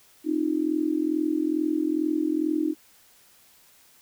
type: tone with amplitude modulation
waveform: sine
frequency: 310.1 Hz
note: D#4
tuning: 6 cents flat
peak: -18 dBFS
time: 0.24-2.75 s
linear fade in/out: 50 ms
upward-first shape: sine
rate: 42.3 Hz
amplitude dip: 90%
effects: white hiss -57 dBFS RMS until 4.01 s